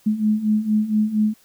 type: beating tone pair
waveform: sine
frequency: 211 / 215.3 Hz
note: G#3 / A3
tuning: +28 / -37 cents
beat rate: 4.3 Hz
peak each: -22 / -18 dBFS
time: 0.06-1.34 s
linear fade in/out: 10 ms
effects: white hiss -56 dBFS RMS until 1.44 s